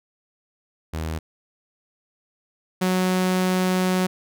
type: tone pair in turn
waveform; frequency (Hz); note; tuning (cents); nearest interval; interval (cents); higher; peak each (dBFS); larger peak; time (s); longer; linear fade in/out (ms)
sawtooth; 79.7 / 184.48; D#2 / F#3; +42 / -5; octave + minor third; 1453; second; -22 / -15; second; 0.93-1.19 / 2.81-4.07; second; 10
effects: none